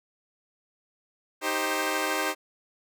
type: chord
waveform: 10% pulse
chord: C minor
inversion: first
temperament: equal with one note detuned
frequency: 311.1 / 392 / 526.9 Hz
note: Eb4 / G4 / C5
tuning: 0 / 0 / +12 cents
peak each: -22 dBFS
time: 1.41-2.35 s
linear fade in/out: 50 ms
effects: none